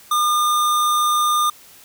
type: tone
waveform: square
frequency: 1209 Hz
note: D6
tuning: 50 cents sharp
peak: -16 dBFS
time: 0.11-1.5 s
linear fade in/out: 5 ms
effects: white hiss -46 dBFS RMS until 1.84 s